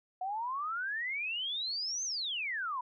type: exponential two-way sweep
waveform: sine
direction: up then down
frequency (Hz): 724 to 6400 to 956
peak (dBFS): -33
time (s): 0.21-2.81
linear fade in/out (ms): 5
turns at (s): 2.04
effects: none